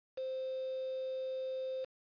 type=tone with quantisation; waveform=sine; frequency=522 Hz; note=C5; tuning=4 cents flat; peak=-36 dBFS; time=0.17-1.85 s; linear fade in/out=10 ms; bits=8; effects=resampled to 11025 Hz